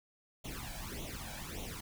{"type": "noise with flanger", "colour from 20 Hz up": "pink", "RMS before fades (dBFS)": -43, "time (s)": [0.44, 1.81], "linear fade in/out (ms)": 10, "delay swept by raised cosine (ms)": [0.3, 1.28], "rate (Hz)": 1.7, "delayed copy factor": 0.8, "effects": []}